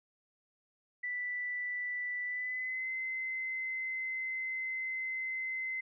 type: tone with pitch glide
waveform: sine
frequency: 1975.5 to 2057 Hz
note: B6 to C7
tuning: 0 to -30 cents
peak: -34 dBFS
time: 1.03-5.81 s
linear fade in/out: 10 ms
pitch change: +70 cents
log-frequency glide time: 2.25-2.9 s
effects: none